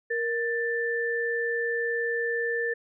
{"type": "tone pair together", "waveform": "sine", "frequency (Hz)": [468.6, 1769.2], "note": ["A#4", "A6"], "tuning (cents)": [9, 9], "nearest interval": "octave + major seventh", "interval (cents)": 2300, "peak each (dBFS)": -28, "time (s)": [0.1, 2.74], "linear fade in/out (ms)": 10, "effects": []}